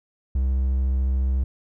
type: tone with vibrato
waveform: triangle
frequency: 65.41 Hz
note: C2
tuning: in tune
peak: -17 dBFS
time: 0.35-1.44 s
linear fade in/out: 5 ms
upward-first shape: triangle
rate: 14 Hz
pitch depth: 16 cents each way
effects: none